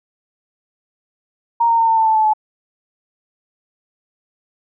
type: tone with pitch steps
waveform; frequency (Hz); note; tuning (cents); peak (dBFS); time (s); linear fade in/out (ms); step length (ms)
sine; 932.3 / 921.6 / 911 / 900.5 / 890.2 / 880 / 869.9 / 859.9; A#5 / A#5 / A#5 / A5 / A5 / A5 / A5 / A5; 0 / -20 / -40 / +40 / +20 / 0 / -20 / -40; -11; 1.6-2.336; 10; 92
effects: none